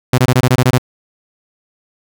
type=tone bursts; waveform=sawtooth; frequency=126.8 Hz; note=B2; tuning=46 cents sharp; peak=-4 dBFS; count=9; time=0.13-0.782 s; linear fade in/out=5 ms; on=52 ms; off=23 ms; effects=none